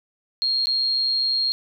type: tone with dropouts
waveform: sine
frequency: 4244 Hz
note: C8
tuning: 24 cents sharp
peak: -19 dBFS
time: 0.42-1.52 s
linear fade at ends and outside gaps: 0 ms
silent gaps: 0.657-0.67 s
effects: none